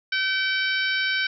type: harmonic tone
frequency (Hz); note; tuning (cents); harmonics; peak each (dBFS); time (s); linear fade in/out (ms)
767; G5; -38; 2 / 3 / 4 / 5 / 6 / 7; -24 / -28 / -30 / -32 / -34 / -35; 0.12-1.27; 5
effects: none